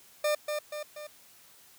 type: tone with echo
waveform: 40% pulse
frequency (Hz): 600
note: D5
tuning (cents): +37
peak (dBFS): -24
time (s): 0.24-0.35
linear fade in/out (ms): 5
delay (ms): 240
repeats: 3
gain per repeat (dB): -5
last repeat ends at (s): 1.07
effects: white hiss -57 dBFS RMS until 1.78 s + high-pass 60 Hz 12 dB/octave